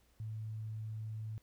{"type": "tone", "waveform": "sine", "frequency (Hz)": 109.4, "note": "A2", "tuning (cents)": -9, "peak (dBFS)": -39, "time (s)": [0.2, 1.38], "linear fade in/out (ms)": 0, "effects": ["added 60 Hz sine -70 dBFS peak until 1.42 s", "pink hiss -72 dBFS RMS until 1.42 s"]}